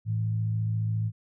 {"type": "tone pair together", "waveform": "sine", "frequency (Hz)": [109.26, 163.7], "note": ["A2", "E3"], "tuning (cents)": [-12, -12], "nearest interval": "perfect fifth", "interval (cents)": 700, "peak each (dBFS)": [-25, -35], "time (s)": [0.05, 1.12], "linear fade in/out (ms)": 50, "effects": []}